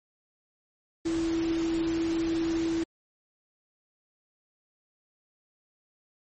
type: tone in noise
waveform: sine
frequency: 329.8 Hz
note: E4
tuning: 1 cent sharp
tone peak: -25 dBFS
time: 1.05-2.84 s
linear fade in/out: 10 ms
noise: pink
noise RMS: -39 dBFS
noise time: 1.05-2.84 s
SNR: +11 dB
effects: MP3 32 kbps